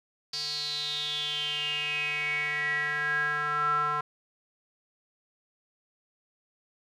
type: tone with band-pass filter sweep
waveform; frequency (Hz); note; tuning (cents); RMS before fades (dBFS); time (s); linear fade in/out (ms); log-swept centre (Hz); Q
square; 148.7; D3; +22; -30; 0.33-4.01; 5; 4700 to 1200; 9.3
effects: none